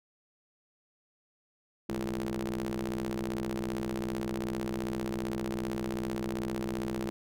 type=ring-modulated tone; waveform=sawtooth; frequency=62.6 Hz; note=B1; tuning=24 cents sharp; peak=-25 dBFS; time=1.89-7.1 s; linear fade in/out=0 ms; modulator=274 Hz; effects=none

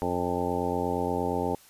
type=harmonic tone; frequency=88.5 Hz; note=F2; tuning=23 cents sharp; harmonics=1 / 2 / 3 / 4 / 5 / 6 / 7 / 9 / 10; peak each=-37 / -36 / -33 / -35 / -32 / -35 / -37 / -33 / -35 dBFS; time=0.02-1.55 s; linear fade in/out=0 ms; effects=white hiss -55 dBFS RMS until 1.69 s + resampled to 32000 Hz

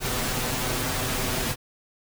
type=noise with comb filter; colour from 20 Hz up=pink; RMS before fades=-27 dBFS; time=0-1.56 s; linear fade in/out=50 ms; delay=7.9 ms; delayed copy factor=+0.6; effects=none

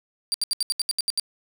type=tone bursts; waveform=30% pulse; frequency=4699 Hz; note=D8; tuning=in tune; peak=-18 dBFS; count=10; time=0.32-1.197 s; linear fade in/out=0 ms; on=22 ms; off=73 ms; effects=none

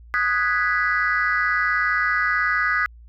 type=chord; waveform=sine; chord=G# minor seventh; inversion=second; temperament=equal; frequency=1244.5 / 1480 / 1661.2 / 1975.5 Hz; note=D#6 / F#6 / G#6 / B6; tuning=0 / 0 / 0 / 0 cents; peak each=-23 dBFS; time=0.14-2.86 s; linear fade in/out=0 ms; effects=tanh soft clip ceiling -11 dBFS + added 58 Hz sine -42 dBFS peak until 3.08 s

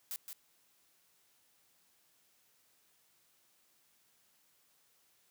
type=noise with echo; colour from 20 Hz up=blue; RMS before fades=-40 dBFS; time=0.11-0.16 s; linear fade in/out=0 ms; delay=170 ms; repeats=1; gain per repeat=-6 dB; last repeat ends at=0.33 s; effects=white hiss -71 dBFS RMS until 5.3 s + high-pass 80 Hz 12 dB/octave

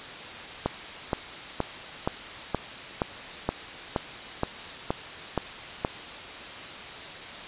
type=click train; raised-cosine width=1 ms; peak=-10 dBFS; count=12; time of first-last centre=0.66-5.849 s; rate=2.12 Hz; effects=white hiss -39 dBFS RMS until 7.47 s + resampled to 8000 Hz

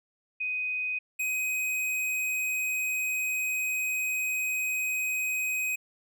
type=tone pair in turn; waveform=sine / square; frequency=2502 / 2515 Hz; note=D#7 / D#7; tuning=+9 / +18 cents; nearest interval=unison; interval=9 cents; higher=second; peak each=-28 dBFS; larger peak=neither; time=0.4-0.99 / 1.19-5.76 s; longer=second; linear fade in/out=10 ms; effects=none

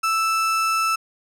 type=tone; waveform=35% pulse; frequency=1320 Hz; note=E6; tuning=2 cents sharp; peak=-17 dBFS; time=0.03-0.96 s; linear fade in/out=10 ms; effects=low-pass 12000 Hz 12 dB/octave

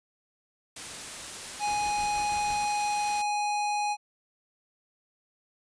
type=noise; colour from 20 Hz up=white; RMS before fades=-39 dBFS; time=0.76-3.22 s; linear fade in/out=5 ms
type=tone; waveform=square; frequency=830.6 Hz; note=G#5; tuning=in tune; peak=-27 dBFS; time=1.59-3.97 s; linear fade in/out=50 ms
type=noise with tremolo; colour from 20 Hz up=pink; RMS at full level=-41 dBFS; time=1.67-2.65 s; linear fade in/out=0 ms; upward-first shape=triangle; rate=6.2 Hz; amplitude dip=65%
effects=resampled to 22050 Hz

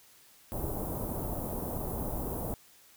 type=band-stop noise; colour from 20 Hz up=pink; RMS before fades=-35 dBFS; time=0.52-2.54 s; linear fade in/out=0 ms; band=890 to 12000 Hz; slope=24 dB/octave; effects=white hiss -59 dBFS RMS until 2.96 s

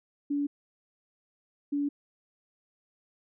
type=tone pair in turn; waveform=sine; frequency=286.8 / 286.8 Hz; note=D4 / D4; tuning=-41 / -41 cents; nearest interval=unison; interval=0 cents; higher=neither; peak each=-26 dBFS; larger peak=neither; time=0.3-0.47 / 1.72-1.89 s; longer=neither; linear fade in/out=10 ms; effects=none

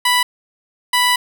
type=tone pair in turn; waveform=15% pulse; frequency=987.8 / 987.8 Hz; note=B5 / B5; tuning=0 / 0 cents; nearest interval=unison; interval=0 cents; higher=neither; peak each=-6 dBFS; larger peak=neither; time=0.05-0.23 / 0.93-1.16 s; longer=second; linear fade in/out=5 ms; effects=none

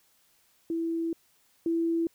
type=tone pair in turn; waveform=sine; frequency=330.8 / 332.4 Hz; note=E4 / E4; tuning=+6 / +15 cents; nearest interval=unison; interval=9 cents; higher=second; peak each=-27 / -24 dBFS; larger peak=second; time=0.7-1.13 / 1.66-2.07 s; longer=first; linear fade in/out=2 ms; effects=white hiss -66 dBFS RMS until 2.14 s

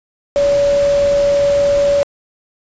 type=tone in noise; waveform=sine; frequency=569 Hz; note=C#5; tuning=45 cents sharp; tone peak=-10 dBFS; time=0.36-2.03 s; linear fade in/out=0 ms; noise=pink; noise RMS=-27 dBFS; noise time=0.36-2.03 s; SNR=+14 dB; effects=resampled to 16000 Hz

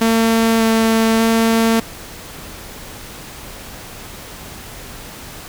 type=tone with vibrato; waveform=sawtooth; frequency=225.3 Hz; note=A3; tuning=41 cents sharp; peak=-8 dBFS; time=0.01-1.8 s; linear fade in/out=5 ms; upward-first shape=square; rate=0.84 Hz; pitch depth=8 cents each way; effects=pink hiss -34 dBFS RMS until 5.48 s

